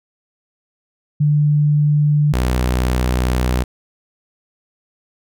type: tone pair in turn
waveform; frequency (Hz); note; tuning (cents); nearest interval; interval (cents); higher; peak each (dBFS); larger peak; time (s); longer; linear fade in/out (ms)
sine / sawtooth; 148.2 / 62.31; D3 / B1; +16 / +16; octave + minor third; 1500; first; -11; neither; 1.2-2.33 / 2.33-3.64; second; 10
effects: none